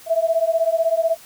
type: beating tone pair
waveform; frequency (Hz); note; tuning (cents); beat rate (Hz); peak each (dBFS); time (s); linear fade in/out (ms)
sine; 650 / 666; E5 / E5; -24 / +18; 16; -19; 0.06-1.17; 50
effects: white hiss -45 dBFS RMS until 1.25 s